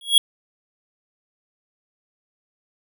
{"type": "tone with exponential growth", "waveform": "square", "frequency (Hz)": 3322, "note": "G#7", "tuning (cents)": 0, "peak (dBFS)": -7, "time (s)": [0.01, 0.18], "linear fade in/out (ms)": 2, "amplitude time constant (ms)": 36, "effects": []}